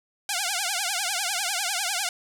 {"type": "tone with vibrato", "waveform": "5% pulse", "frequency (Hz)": 760, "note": "F#5", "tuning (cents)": 46, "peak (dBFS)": -13, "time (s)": [0.29, 2.09], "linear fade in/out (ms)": 2, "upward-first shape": "triangle", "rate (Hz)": 10, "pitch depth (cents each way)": 210, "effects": []}